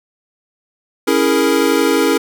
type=chord; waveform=square; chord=A# half-diminished seventh; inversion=first; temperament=equal; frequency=277.2 / 329.6 / 415.3 / 466.2 Hz; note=C#4 / E4 / G#4 / A#4; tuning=0 / 0 / 0 / 0 cents; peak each=-18 dBFS; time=1.07-2.18 s; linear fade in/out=10 ms; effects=none